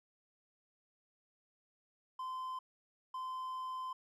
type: tone bursts at uneven times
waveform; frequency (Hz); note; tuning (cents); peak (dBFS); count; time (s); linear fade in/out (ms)
triangle; 1031; C6; -26; -37; 2; 2.19-2.59 / 3.14-3.93; 5
effects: none